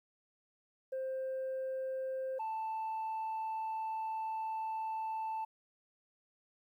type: tone pair in turn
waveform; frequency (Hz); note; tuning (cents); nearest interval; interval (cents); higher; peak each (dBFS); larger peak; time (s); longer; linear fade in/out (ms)
sine; 525 / 882.9; C5 / A5; +6 / +6; major sixth; 900; second; -33 / -33; neither; 0.92-2.39 / 2.39-5.45; second; 10
effects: tanh soft clip ceiling -34 dBFS + 12-bit